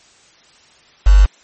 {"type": "tone with quantisation", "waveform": "sine", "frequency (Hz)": 49, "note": "G1", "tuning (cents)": 0, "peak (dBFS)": -4, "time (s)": [1.06, 1.26], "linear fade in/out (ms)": 10, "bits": 4, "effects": ["white hiss -49 dBFS RMS until 1.43 s", "MP3 32 kbps"]}